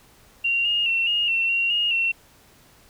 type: tone with pitch steps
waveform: sine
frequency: 2761 / 2844 / 2712 / 2852 / 2707 / 2750 / 2856 / 2716 Hz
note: F7 / F7 / E7 / F7 / E7 / F7 / F7 / F7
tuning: -20 / +31 / +49 / +36 / +45 / -27 / +38 / -49 cents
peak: -19 dBFS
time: 0.44-2.12 s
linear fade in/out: 10 ms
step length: 210 ms
effects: pink hiss -54 dBFS RMS until 2.89 s